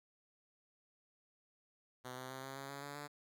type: tone with pitch steps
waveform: 5% pulse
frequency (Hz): 126.6 / 129.19 / 131.82 / 134.52 / 137.26 / 140.07 / 142.93 / 145.85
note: B2 / C3 / C3 / C3 / C#3 / C#3 / D3 / D3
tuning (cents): +43 / -22 / +13 / +48 / -17 / +18 / -47 / -12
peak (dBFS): -34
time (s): 2.04-3.08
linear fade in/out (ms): 20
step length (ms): 130
effects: none